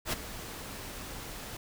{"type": "noise with ADSR envelope", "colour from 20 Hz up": "pink", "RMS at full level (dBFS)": -29, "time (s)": [0.05, 1.57], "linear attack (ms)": 75, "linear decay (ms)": 19, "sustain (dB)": -13, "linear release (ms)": 5, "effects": []}